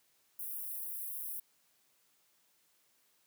white high-pass noise, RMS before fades -41 dBFS, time 0.39-1.4 s, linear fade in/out 5 ms, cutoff 10000 Hz, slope 48 dB/octave, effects white hiss -72 dBFS RMS until 3.26 s + high-pass 100 Hz 12 dB/octave

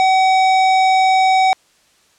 sine tone with hard clipping, 757 Hz, F#5, 39 cents sharp, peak -12 dBFS, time 0-1.53 s, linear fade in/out 0 ms, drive 14 dB, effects white hiss -55 dBFS RMS until 2.18 s + low-pass 8000 Hz 12 dB/octave

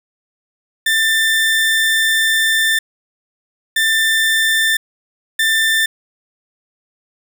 30% pulse tone bursts at uneven times, 1784 Hz, A6, 23 cents sharp, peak -10 dBFS, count 3, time 0.86-2.79 / 3.76-4.77 / 5.39-5.86 s, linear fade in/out 5 ms, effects none

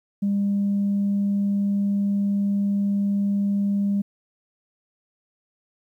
sine tone, 200.7 Hz, G3, 41 cents sharp, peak -18 dBFS, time 0.22-4.02 s, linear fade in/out 10 ms, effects tanh soft clip ceiling -16 dBFS + 10-bit

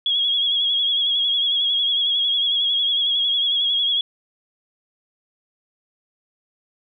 sine tone with vibrato, 3322 Hz, G#7, in tune, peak -17 dBFS, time 0.06-4.01 s, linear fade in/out 2 ms, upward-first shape sine, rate 11 Hz, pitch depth 43 cents each way, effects none

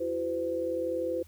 sine tone cluster, 337.5 / 377.7 / 510 Hz, E4 / F#4 / C5, +41 / +36 / -44 cents, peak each -34 / -37 / -30 dBFS, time 0-1.23 s, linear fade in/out 10 ms, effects added 82 Hz sine -52 dBFS peak until 1.27 s + white hiss -62 dBFS RMS until 1.27 s

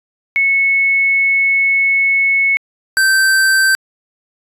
sine / square tone pair in turn, 2200 / 1555.6 Hz, C#7 / G6, -14 / -14 cents, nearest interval tritone, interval 600 cents, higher first, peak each -10 dBFS, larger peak neither, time 0.36-2.57 / 2.97-3.75 s, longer first, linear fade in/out 0 ms, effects resampled to 32000 Hz

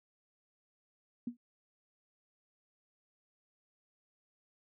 sine tone with exponential decay, 240 Hz, B3, 49 cents flat, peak -31 dBFS, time 1.27-1.37 s, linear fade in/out 5 ms, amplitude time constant 21 ms, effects none

